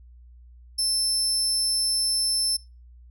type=tone; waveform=30% pulse; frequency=5300 Hz; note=E8; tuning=9 cents sharp; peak=-18 dBFS; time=0.78-2.57 s; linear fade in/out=10 ms; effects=noise-tail reverb RT60 0.3 s tail -25 dB re dry + added 60 Hz sine -46 dBFS peak until 3.1 s